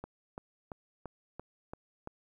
click train, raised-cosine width 1 ms, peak -27 dBFS, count 7, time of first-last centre 0.04-2.074 s, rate 2.95 Hz, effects 11-bit

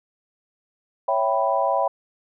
sine chord, C# half-diminished seventh, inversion none, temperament equal with one note detuned, 554.4 / 659.3 / 779 / 987.8 Hz, C#5 / E5 / G5 / B5, 0 / 0 / -11 / 0 cents, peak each -24 dBFS, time 1.08-1.88 s, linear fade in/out 5 ms, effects none

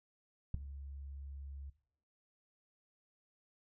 sine tone with ADSR envelope, 69.4 Hz, C#2, 3 cents sharp, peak -24 dBFS, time 0.54-1.7 s, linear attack 4 ms, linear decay 4 ms, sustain -21 dB, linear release 6 ms, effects noise-tail reverb RT60 0.6 s tail -17 dB re dry + tanh soft clip ceiling -21 dBFS

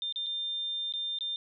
sine tone with dropouts, 3600 Hz, A7, 39 cents sharp, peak -31 dBFS, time 0.02-1.36 s, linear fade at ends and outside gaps 1 ms, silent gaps 0.125-0.159 / 0.262-0.266 / 0.924-0.937 / 1.187-1.208 s, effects none

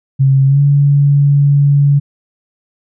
sine tone with pitch glide, 135.3 to 142.36 Hz, C#3 to C#3, -42 to +46 cents, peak -6 dBFS, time 0.19-2 s, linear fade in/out 20 ms, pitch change +88 cents, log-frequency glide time 0.46-0.6 s, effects none

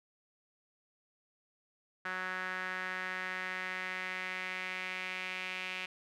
sawtooth tone with band-pass filter sweep, 185 Hz, F#3, in tune, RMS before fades -39 dBFS, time 2.05-5.86 s, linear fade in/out 5 ms, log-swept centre 1600 to 2500 Hz, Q 3.5, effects none

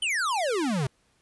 square exponential sweep, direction down, 3136 to 123.47 Hz, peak -25 dBFS, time 0.02-0.87 s, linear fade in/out 5 ms, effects pink hiss -67 dBFS RMS until 1.21 s + resampled to 24000 Hz

